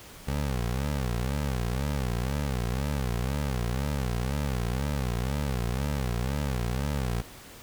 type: tone with vibrato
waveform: 20% pulse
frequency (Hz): 65.41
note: C2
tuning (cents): 0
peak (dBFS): -22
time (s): 0.27-7.22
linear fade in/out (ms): 10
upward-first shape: sine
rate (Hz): 2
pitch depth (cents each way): 200
effects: pink hiss -47 dBFS RMS until 7.62 s